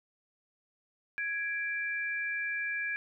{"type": "tone pair together", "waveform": "sine", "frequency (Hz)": [1661.2, 2349], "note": ["G#6", "D7"], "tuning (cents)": [0, 0], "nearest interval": "tritone", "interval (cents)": 600, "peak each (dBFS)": [-33, -35], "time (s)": [1.18, 2.96], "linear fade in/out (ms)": 0, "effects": []}